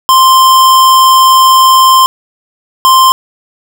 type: tone bursts at uneven times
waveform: square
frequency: 1046.5 Hz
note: C6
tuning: in tune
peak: -3 dBFS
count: 2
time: 0.09-2.06 / 2.85-3.12 s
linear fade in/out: 0 ms
effects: none